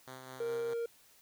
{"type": "tone with tremolo", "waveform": "5% pulse", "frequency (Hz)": 129.9, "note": "C3", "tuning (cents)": -12, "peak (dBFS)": -34, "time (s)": [0.07, 0.74], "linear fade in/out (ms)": 5, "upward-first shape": "sine", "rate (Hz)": 4.8, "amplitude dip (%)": 35}
{"type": "tone", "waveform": "triangle", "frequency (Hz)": 466.2, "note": "A#4", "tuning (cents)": 0, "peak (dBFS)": -31, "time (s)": [0.4, 0.86], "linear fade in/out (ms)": 5}
{"effects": ["white hiss -63 dBFS RMS until 1.21 s"]}